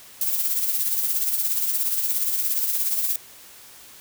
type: noise with tremolo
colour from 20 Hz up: violet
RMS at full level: -21 dBFS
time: 0.21-3.16 s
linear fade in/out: 2 ms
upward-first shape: triangle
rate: 17 Hz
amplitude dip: 55%
effects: white hiss -46 dBFS RMS until 4 s